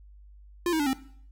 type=tone with pitch steps; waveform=square; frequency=349.2 / 318.4 / 290.3 / 264.6 Hz; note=F4 / D#4 / D4 / C4; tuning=0 / +40 / -20 / +20 cents; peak=-24 dBFS; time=0.66-0.932 s; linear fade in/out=2 ms; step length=68 ms; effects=noise-tail reverb RT60 0.6 s tail -18 dB re dry + added 50 Hz sine -48 dBFS peak until 1.31 s